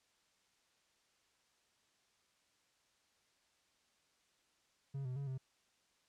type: tone with pitch steps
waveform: triangle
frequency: 137.6 / 127.1 / 139.9 / 131.4 Hz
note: C#3 / C3 / C#3 / C3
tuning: -12 / -50 / +16 / +8 cents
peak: -37 dBFS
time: 4.94-5.38 s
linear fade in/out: 10 ms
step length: 110 ms
effects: white hiss -75 dBFS RMS until 6.08 s + low-pass 7000 Hz 12 dB/octave